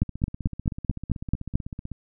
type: two click trains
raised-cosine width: 5 ms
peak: -9 / -21 dBFS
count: 8 / 31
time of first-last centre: 0.02-1.555 / 0.03-1.917 s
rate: 4.56 / 15.9 Hz
effects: none